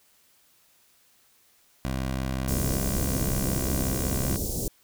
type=tone; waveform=15% pulse; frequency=65.41 Hz; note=C2; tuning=in tune; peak=-21 dBFS; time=1.85-4.36 s; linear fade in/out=0 ms
type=band-stop noise; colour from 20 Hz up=pink; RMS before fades=-29 dBFS; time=2.48-4.68 s; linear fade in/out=2 ms; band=510 to 5800 Hz; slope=24 dB/octave
effects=white hiss -62 dBFS RMS until 4.83 s